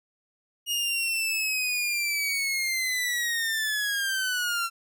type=linear sweep; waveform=sawtooth; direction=down; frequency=2871 to 1352 Hz; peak=-22 dBFS; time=0.66-4.7 s; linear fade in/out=50 ms; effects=none